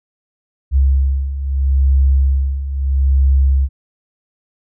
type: beating tone pair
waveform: sine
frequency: 67.1 / 67.87 Hz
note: C2 / C#2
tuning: +44 / -36 cents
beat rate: 0.77 Hz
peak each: -17 / -12 dBFS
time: 0.71-3.69 s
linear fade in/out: 50 ms
effects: none